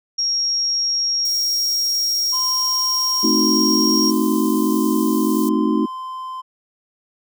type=tone; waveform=sine; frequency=5588 Hz; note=F8; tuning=in tune; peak=-17 dBFS; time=0.18-4.11 s; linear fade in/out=10 ms
type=high-pass noise; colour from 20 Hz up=white; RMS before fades=-32 dBFS; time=1.25-5.49 s; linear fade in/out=2 ms; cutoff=4900 Hz; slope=24 dB/octave
type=tone with pitch glide; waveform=triangle; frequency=1026 to 1034.3 Hz; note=C6 to C6; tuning=-34 to -20 cents; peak=-25 dBFS; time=2.32-6.42 s; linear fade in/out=20 ms; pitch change=+14 cents; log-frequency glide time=2.99-4.68 s
type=chord; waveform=sine; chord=A diminished seventh; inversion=none; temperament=equal; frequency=220 / 261.6 / 311.1 / 370 Hz; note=A3 / C4 / Eb4 / Gb4; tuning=0 / 0 / 0 / 0 cents; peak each=-20 / -22 / -19 / -24 dBFS; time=3.23-5.86 s; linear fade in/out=10 ms
effects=none